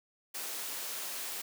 white high-pass noise, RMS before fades -39 dBFS, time 0.34-1.42 s, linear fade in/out 10 ms, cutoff 320 Hz, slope 12 dB/octave, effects none

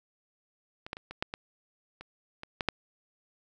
clicks, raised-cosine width 0.3 ms, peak -25 / -18 / -26 / -25 / -13 / -19 / -28 / -24 / -14 / -9 dBFS, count 10, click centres 0.865 / 0.931 / 0.969 / 1.11 / 1.225 / 1.339 / 2.01 / 2.434 / 2.608 / 2.687 s, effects none

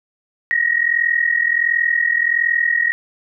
sine tone pair together, 1864.7 / 1906.1 Hz, A#6 / A#6, 0 / +38 cents, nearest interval unison, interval 38 cents, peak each -17 dBFS, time 0.51-2.92 s, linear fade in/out 0 ms, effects none

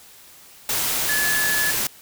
sine tone in noise, 1715 Hz, A6, 45 cents flat, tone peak -21 dBFS, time 1.09-1.71 s, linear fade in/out 2 ms, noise white, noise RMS -23 dBFS, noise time 0.69-1.87 s, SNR -1 dB, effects white hiss -47 dBFS RMS until 2.01 s

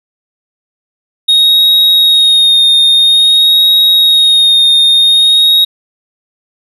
triangle tone with vibrato, 3731 Hz, A#7, 1 cent sharp, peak -3 dBFS, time 1.28-5.65 s, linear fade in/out 10 ms, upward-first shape sine, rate 0.5 Hz, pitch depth 25 cents each way, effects none

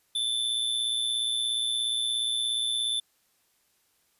square tone with amplitude modulation, 3520 Hz, A7, in tune, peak -24 dBFS, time 0.15-3 s, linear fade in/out 5 ms, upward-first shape sine, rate 117 Hz, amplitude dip 55%, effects white hiss -69 dBFS RMS until 4.19 s + resampled to 32000 Hz

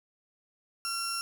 30% pulse tone pair together, 1365 / 5460 Hz, F6 / F8, -40 / -40 cents, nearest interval 2 octaves, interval 2400 cents, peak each -32 / -31 dBFS, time 0.85-1.21 s, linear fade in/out 0 ms, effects none

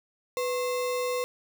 sine tone with sample-and-hold, 496.8 Hz, B4, 10 cents sharp, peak -26 dBFS, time 0.37-1.24 s, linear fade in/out 0 ms, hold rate 1575 Hz, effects none

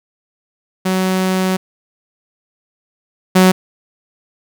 sawtooth tone pair in turn, 187 / 185.71 Hz, F#3 / F#3, +19 / +7 cents, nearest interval unison, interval 12 cents, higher first, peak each -10 / -3 dBFS, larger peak second, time 0.85-1.57 / 3.35-3.52 s, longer first, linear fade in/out 10 ms, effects none

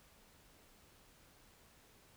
silence, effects pink hiss -65 dBFS RMS until 2.16 s

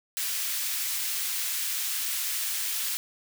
white high-pass noise, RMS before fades -30 dBFS, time 0.17-2.97 s, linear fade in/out 0 ms, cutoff 1800 Hz, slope 12 dB/octave, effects none

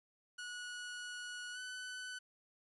sawtooth tone with pitch glide, 1463 to 1501.5 Hz, F#6 to F#6, -20 to +25 cents, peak -40 dBFS, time 0.38-2.19 s, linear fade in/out 10 ms, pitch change +45 cents, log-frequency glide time 1.53-1.58 s, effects resampled to 24000 Hz + 12-bit

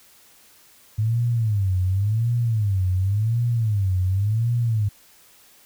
sine tone with vibrato, 104.7 Hz, G#2, 15 cents sharp, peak -18 dBFS, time 0.98-4.89 s, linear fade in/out 10 ms, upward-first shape sine, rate 0.91 Hz, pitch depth 230 cents each way, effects white hiss -53 dBFS RMS until 5.65 s

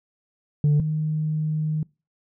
sine tone pair in turn, 147.7 / 154.69 Hz, D3 / D#3, +10 / -10 cents, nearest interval minor second, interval 80 cents, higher second, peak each -13 / -21 dBFS, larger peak first, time 0.64-0.8 / 0.8-1.83 s, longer second, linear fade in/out 2 ms, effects noise-tail reverb RT60 0.3 s tail -25 dB re dry + tanh soft clip ceiling -14 dBFS

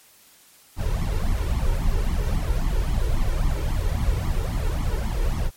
brown noise with flanger, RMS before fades -22 dBFS, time 0.76-5.51 s, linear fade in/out 50 ms, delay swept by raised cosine 0.92 to 2.22 ms, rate 3.7 Hz, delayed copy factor +0.85, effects white hiss -53 dBFS RMS until 5.56 s + MP3 64 kbps

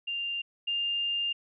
sine tone pair in turn, 2793 / 2804 Hz, F7 / F7, -1 / +6 cents, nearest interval unison, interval 7 cents, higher second, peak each -30 / -27 dBFS, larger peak second, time 0.07-0.42 / 0.67-1.33 s, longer second, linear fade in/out 10 ms, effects none

